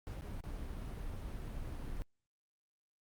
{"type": "noise with dropouts", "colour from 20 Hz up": "brown", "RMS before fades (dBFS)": -42, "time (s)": [0.07, 2.02], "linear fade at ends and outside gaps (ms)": 0, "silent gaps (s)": [[0.21, 0.22], [0.406, 0.439]], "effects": ["Opus 48 kbps"]}